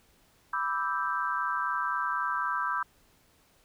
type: chord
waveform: sine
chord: E minor seventh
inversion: second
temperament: equal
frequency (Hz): 987.8 / 1174.7 / 1318.5 / 1568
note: B5 / D6 / E6 / G6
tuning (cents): 0 / 0 / 0 / 0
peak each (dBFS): -33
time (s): 0.53-2.83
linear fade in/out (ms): 5
effects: pink hiss -64 dBFS RMS until 3.64 s